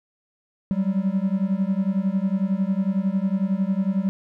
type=beating tone pair; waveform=triangle; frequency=187.3 / 198.3 Hz; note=F#3 / G3; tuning=+21 / +20 cents; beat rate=11 Hz; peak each=-21 dBFS; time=0.71-4.09 s; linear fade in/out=0 ms; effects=none